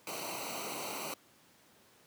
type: noise with comb filter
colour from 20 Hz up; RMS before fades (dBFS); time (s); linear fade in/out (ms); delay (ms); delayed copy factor
pink; -40; 0.07-1.14; 2; 0.58; -0.85
effects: pink hiss -63 dBFS RMS until 2.06 s + high-pass 150 Hz 12 dB/octave